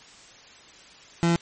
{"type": "tone", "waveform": "30% pulse", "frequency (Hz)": 169.4, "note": "E3", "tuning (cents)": 48, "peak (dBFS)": -16, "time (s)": [1.23, 1.36], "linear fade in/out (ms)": 0, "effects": ["white hiss -49 dBFS RMS until 1.41 s", "MP3 32 kbps"]}